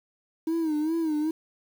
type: tone with vibrato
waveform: sine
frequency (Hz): 315.6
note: D#4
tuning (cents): +25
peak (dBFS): -21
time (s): 0.47-1.31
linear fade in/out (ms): 5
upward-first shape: sine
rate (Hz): 2.5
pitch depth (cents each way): 93
effects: tanh soft clip ceiling -23 dBFS + 8-bit